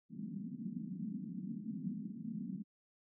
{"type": "band-pass noise", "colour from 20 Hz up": "white", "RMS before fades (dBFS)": -43, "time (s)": [0.09, 2.64], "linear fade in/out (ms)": 50, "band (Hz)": [170, 240], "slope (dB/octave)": 48, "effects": []}